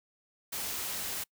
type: noise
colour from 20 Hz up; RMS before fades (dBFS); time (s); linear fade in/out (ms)
white; -36; 0.52-1.24; 10
effects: noise-tail reverb RT60 0.1 s tail -26 dB re dry